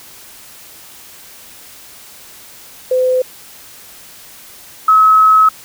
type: tone pair in turn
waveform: sine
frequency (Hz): 510 / 1285.1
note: C5 / E6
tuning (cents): -44 / -44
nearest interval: octave + major third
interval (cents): 1600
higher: second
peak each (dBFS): -10 / -5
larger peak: second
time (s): 2.91-3.22 / 4.88-5.49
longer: second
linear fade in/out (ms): 5
effects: white hiss -38 dBFS RMS until 5.64 s